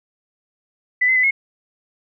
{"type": "tone with pitch steps", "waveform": "sine", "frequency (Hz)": [1993, 2051, 2008, 2169], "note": ["B6", "C7", "B6", "C#7"], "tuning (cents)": [15, -35, 28, -38], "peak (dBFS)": -13, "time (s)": [1.01, 1.31], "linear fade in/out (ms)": 10, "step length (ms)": 75, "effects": []}